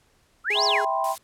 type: exponential two-way sweep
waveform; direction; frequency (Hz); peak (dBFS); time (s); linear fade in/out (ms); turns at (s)
sine; up then down; 1244.5 to 5780 to 1244.5; -21; 0.44-0.83; 50; 0.64
type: tone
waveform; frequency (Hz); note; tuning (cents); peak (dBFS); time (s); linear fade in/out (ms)
35% pulse; 415.3; G#4; 0; -27; 0.5-0.85; 5
type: chord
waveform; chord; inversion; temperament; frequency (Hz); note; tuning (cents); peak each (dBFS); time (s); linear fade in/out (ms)
sine; C major seventh; first; just; 654.1 / 784.9 / 981.1 / 1046.5; E5 / G5 / B5 / C6; -14 / +2 / -12 / 0; -28 / -26 / -30 / -27; 0.54-1.16; 50
type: noise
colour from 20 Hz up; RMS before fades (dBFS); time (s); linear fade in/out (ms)
blue; -35; 1.04-1.18; 2
effects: pink hiss -63 dBFS RMS until 1.23 s + low-pass 11000 Hz 12 dB/octave